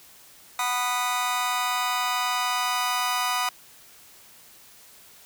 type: chord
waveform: sawtooth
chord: B major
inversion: second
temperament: just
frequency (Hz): 740.8 / 987.8 / 1234.7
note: F#5 / B5 / D#6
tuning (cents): +2 / 0 / -14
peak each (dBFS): -26 / -24 / -24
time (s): 0.59-3.49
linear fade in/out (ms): 2
effects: white hiss -51 dBFS RMS until 5.25 s